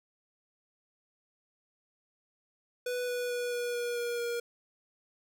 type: tone with pitch steps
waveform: square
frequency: 493.9 / 490.5 / 487.1 / 483.7 / 480.4 / 477.1 / 473.8 Hz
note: B4 / B4 / B4 / B4 / B4 / A#4 / A#4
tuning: 0 / -12 / -24 / -36 / -48 / +40 / +28 cents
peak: -32 dBFS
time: 2.86-4.4 s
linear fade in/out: 5 ms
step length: 220 ms
effects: none